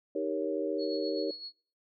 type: chord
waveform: sine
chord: Eb dominant seventh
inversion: none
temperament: equal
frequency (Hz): 311.1 / 392 / 466.2 / 554.4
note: Eb4 / G4 / Bb4 / Db5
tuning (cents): 0 / 0 / 0 / 0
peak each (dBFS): -35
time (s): 0.15-1.31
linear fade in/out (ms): 5
type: tone with tremolo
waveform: sine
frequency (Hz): 4347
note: C#8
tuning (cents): -35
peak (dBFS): -38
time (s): 0.78-1.53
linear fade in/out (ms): 50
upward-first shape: sine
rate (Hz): 7.8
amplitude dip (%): 55
effects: noise-tail reverb RT60 0.5 s tail -25 dB re dry

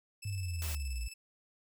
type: tone with tremolo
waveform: 15% pulse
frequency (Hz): 2628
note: E7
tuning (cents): -6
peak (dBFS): -37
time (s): 0.22-1.14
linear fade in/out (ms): 10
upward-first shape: square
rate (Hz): 19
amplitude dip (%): 50
type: linear sweep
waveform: sine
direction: down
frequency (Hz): 103.83 to 55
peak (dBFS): -34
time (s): 0.25-1.08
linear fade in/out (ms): 5
type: noise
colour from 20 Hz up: white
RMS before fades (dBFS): -42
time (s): 0.62-0.75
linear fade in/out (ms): 0
effects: none

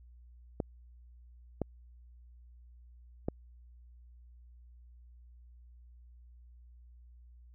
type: clicks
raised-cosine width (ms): 2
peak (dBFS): -18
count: 3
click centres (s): 0.602 / 1.617 / 3.285
effects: added 60 Hz sine -53 dBFS peak until 7.54 s

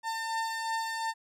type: beating tone pair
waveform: 30% pulse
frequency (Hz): 900 / 902.8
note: A5 / A5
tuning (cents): +39 / +44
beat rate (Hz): 2.8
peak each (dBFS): -29 / -36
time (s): 0.03-1.14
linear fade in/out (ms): 50
effects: resampled to 32000 Hz

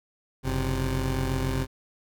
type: tone pair together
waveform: 20% pulse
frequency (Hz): 46.25 / 130.81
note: F#1 / C3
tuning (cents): 0 / 0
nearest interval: octave + tritone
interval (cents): 1800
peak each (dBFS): -23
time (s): 0.43-1.67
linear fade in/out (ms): 50
effects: none

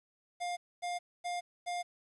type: tone bursts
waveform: square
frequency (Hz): 706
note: F5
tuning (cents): +19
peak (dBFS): -35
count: 4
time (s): 0.4-1.83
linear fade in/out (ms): 20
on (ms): 170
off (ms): 250
effects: resampled to 24000 Hz + 11-bit

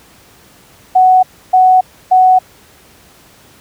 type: tone bursts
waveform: sine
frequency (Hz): 743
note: F#5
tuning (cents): +7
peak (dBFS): -4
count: 3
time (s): 0.95-2.39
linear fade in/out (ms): 10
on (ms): 280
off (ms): 300
effects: pink hiss -44 dBFS RMS until 3.6 s + high-pass 60 Hz 12 dB/octave

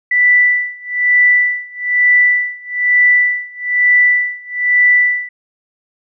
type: tone with tremolo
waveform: sine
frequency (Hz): 1975.5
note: B6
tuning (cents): 0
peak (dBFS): -6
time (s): 0.11-5.29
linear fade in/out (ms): 5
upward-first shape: sine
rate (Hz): 1.1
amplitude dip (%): 95
effects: none

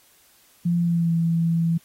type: tone with pitch glide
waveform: sine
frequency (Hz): 172.3 to 166.43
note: F3 to E3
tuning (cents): -23 to +17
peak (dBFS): -18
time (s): 0.65-1.78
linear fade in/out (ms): 10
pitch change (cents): -60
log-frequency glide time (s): 0.79-1.13
effects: white hiss -57 dBFS RMS until 1.84 s + AAC 48 kbps

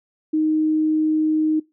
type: tone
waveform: sine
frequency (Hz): 311.1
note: D#4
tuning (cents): 0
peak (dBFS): -16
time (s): 0.33-1.6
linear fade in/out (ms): 10
effects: noise-tail reverb RT60 0.2 s tail -20 dB re dry

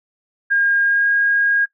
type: tone with pitch glide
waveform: sine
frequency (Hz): 1618 to 1631.1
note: G#6 to G#6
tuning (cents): -46 to -32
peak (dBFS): -13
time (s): 0.5-1.66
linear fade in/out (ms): 20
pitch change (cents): +14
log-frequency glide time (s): 0.82-1.08
effects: noise-tail reverb RT60 0.1 s tail -18 dB re dry

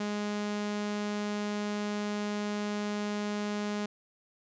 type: tone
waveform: sawtooth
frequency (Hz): 207.6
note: G#3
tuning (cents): 0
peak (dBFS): -27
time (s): 0-3.86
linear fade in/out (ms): 5
effects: resampled to 16000 Hz

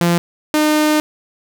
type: tone pair in turn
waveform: sawtooth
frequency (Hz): 172 / 304.6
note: F3 / D#4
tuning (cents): -26 / -37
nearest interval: minor seventh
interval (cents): 989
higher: second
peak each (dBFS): -8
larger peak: neither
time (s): 0.01-0.18 / 0.54-1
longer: second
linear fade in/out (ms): 0
effects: none

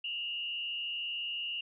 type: tone with frequency modulation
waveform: sine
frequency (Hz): 2833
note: F7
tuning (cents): +24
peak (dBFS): -34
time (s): 0.04-1.61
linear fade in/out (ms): 5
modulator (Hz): 100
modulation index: 0.93
effects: none

